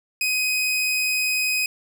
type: tone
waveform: sawtooth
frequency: 2511 Hz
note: D#7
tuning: 15 cents sharp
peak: -17 dBFS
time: 0.21-1.66 s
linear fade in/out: 2 ms
effects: none